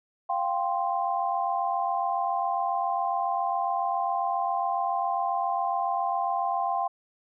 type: chord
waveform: sine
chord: F suspended second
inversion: none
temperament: just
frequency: 698.5 / 785.8 / 1047.7 Hz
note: F5 / G5 / C6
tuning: 0 / +4 / +2 cents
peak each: -29 / -28 / -30 dBFS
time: 0.29-6.88 s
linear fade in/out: 10 ms
effects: none